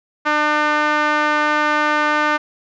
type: tone with band-pass filter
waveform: sawtooth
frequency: 300.5 Hz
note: D4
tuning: 40 cents sharp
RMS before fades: -17 dBFS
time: 0.25-2.38 s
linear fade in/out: 20 ms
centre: 1400 Hz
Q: 1.8
effects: resampled to 16000 Hz